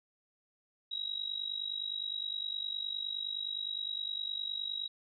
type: tone with amplitude modulation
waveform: sine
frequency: 3844 Hz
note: B7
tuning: 48 cents flat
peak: -31 dBFS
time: 0.91-4.88 s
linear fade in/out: 10 ms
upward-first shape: sine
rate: 49.7 Hz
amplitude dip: 85%
effects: none